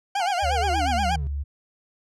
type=tone with vibrato; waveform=40% pulse; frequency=753 Hz; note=F#5; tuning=30 cents sharp; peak=-21 dBFS; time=0.15-1.16 s; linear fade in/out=5 ms; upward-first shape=sine; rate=8.4 Hz; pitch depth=150 cents each way
type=exponential sweep; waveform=triangle; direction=down; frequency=917 to 130 Hz; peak=-29 dBFS; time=0.2-1.27 s; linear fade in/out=0 ms
type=tone with pitch glide; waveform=sine; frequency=74.1 to 71 Hz; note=D2 to C#2; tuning=+16 to +42 cents; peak=-25 dBFS; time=0.42-1.44 s; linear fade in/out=20 ms; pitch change=-74 cents; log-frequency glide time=1.11-1.3 s
effects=low-pass 7000 Hz 12 dB/octave